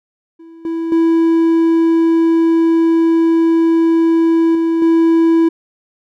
triangle tone with level steps, 329.6 Hz, E4, in tune, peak -33 / -15 / -7 / -10 / -6 dBFS, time 0.39-5.49 s, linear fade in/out 10 ms, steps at 0.65 / 0.92 / 4.55 / 4.82 s, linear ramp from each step 2 ms, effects none

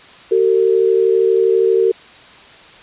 sine tone pair together, 380 / 452.5 Hz, F#4 / A4, +46 / +48 cents, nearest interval minor third, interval 302 cents, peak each -13 dBFS, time 0.31-1.92 s, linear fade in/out 10 ms, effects white hiss -41 dBFS RMS until 2.82 s + resampled to 8000 Hz

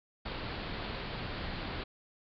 pink low-pass noise, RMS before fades -39 dBFS, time 0.25-1.84 s, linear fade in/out 10 ms, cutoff 4700 Hz, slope 96 dB/octave, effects none

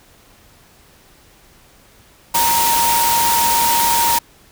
sine tone in noise, 932.3 Hz, A#5, in tune, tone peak -15 dBFS, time 2.34-4.19 s, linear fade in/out 10 ms, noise white, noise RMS -18 dBFS, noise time 2.34-4.19 s, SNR 0 dB, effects pink hiss -49 dBFS RMS until 4.51 s

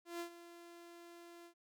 sawtooth tone with ADSR envelope, 342.8 Hz, F4, 32 cents flat, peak -36 dBFS, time 0.05-1.54 s, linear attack 150 ms, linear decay 93 ms, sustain -14 dB, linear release 86 ms, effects none

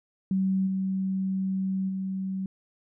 sine tone with level steps, 190.6 Hz, G3, 48 cents flat, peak -22 / -25 / -28 dBFS, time 0.31-2.46 s, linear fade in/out 2 ms, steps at 0.66 / 1.88 s, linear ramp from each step 20 ms, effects none

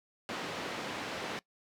pink band-pass noise, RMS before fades -39 dBFS, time 0.29-1.39 s, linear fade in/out 0 ms, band 230 to 3900 Hz, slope 12 dB/octave, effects noise-tail reverb RT60 0.1 s tail -21 dB re dry

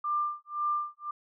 sine tone with tremolo, 1191 Hz, D6, 24 cents sharp, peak -25 dBFS, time 0.04-1.11 s, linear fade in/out 5 ms, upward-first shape sine, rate 1.9 Hz, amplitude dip 100%, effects none

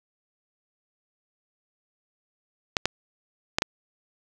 clicks, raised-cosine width 0.2 ms, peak -4 dBFS, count 4, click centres 2.768 / 2.856 / 3.585 / 3.621 s, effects none

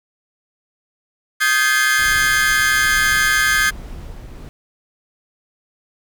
40% pulse chord, Ab major seventh, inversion second, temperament equal with one note detuned, 1244.5 / 1568 / 1700 / 2093 Hz, Eb6 / G6 / Ab6 / C7, 0 / 0 / +40 / 0 cents, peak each -22 / -16 / -18 / -21 dBFS, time 1.4-3.71 s, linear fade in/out 20 ms
brown noise with tremolo, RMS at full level -31 dBFS, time 1.99-4.49 s, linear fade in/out 0 ms, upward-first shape sine, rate 1.2 Hz, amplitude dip 30%
effects none

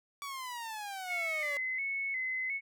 sawtooth exponential sweep, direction down, 1148 to 560 Hz, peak -35 dBFS, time 0.22-1.57 s, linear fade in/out 0 ms
sine tone with vibrato, 2121 Hz, C7, 23 cents sharp, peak -32 dBFS, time 1.07-2.61 s, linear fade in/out 50 ms, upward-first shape square, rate 1.4 Hz, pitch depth 66 cents each way
effects none

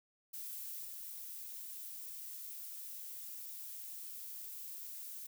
violet noise with level steps, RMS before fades -45 / -47 dBFS, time 0.33-5.27 s, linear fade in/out 10 ms, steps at 0.85 s, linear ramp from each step 2 ms, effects none

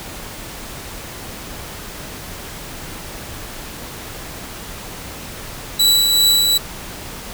sawtooth tone with tremolo, 3941 Hz, B7, 4 cents flat, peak -7 dBFS, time 5.79-6.58 s, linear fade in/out 10 ms, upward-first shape triangle, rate 2.6 Hz, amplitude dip 35%, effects pink hiss -32 dBFS RMS until 7.33 s

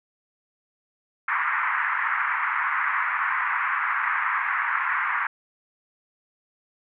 pink band-pass noise, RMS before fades -25 dBFS, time 1.28-5.27 s, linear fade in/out 5 ms, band 1000 to 2100 Hz, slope 48 dB/octave, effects none

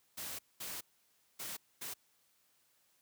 white noise bursts at uneven times, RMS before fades -43 dBFS, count 4, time 0.17-0.39 / 0.6-0.81 / 1.39-1.57 / 1.81-1.94 s, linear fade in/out 10 ms, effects white hiss -73 dBFS RMS until 3.01 s + high-pass 60 Hz 12 dB/octave

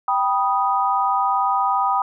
sine chord, G augmented, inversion none, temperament equal with one note detuned, 784 / 978.7 / 1244.5 Hz, G5 / B5 / D#6, 0 / -16 / 0 cents, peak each -21 dBFS, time 0.08-2.02 s, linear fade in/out 2 ms, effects none

